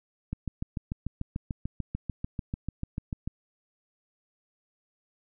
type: click train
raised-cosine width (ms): 5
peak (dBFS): -19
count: 21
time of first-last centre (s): 0.33-3.276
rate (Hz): 6.79
effects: none